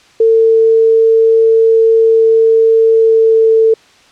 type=tone with pitch glide; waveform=sine; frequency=449.7 to 446.1 Hz; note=A4 to A4; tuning=+38 to +24 cents; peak=-5 dBFS; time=0.2-3.74 s; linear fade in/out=5 ms; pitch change=-14 cents; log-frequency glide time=2.8-3.59 s; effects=white hiss -45 dBFS RMS until 4.11 s + low-pass 5000 Hz 12 dB/octave